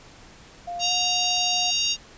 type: tone with pitch glide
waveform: sine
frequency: 698.5 to 724.8 Hz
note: F5 to F#5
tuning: 0 to -36 cents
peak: -29 dBFS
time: 0.67-1.71 s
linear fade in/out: 10 ms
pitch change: +64 cents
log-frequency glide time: 0.79-0.91 s
type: harmonic tone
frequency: 932.3 Hz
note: A#5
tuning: in tune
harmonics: 3 / 4 / 5 / 6 / 7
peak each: -26 / -27 / -28 / -29 / -29 dBFS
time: 0.79-1.97 s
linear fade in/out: 50 ms
type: clicks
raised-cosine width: 0.3 ms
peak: -33 dBFS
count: 4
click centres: 1.052 / 1.243 / 1.306 / 1.367 s
effects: pink hiss -48 dBFS RMS until 2.17 s + resampled to 16000 Hz